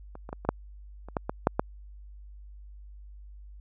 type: clicks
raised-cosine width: 1 ms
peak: -28 / -26 / -21 / -23 / -8 / -29 / -13 / -15 / -6 / -9 dBFS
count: 10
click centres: 0.154 / 0.291 / 0.329 / 0.45 / 0.49 / 1.086 / 1.168 / 1.295 / 1.471 / 1.595 s
effects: added 50 Hz sine -44 dBFS peak until 3.6 s